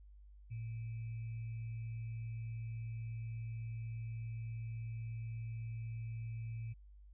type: tone with sample-and-hold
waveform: sine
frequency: 113.5 Hz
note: A#2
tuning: 46 cents flat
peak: -40 dBFS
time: 0.5-6.74 s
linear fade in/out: 20 ms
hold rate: 2450 Hz
effects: added 50 Hz sine -55 dBFS peak until 7.13 s + resampled to 8000 Hz